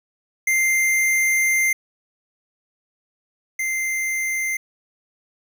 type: tone pair in turn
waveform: square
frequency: 2093 / 2086 Hz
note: C7 / C7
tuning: 0 / -6 cents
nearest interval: unison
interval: 6 cents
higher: first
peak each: -17 / -22 dBFS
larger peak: first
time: 0.47-1.73 / 3.59-4.57 s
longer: first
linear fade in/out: 5 ms
effects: none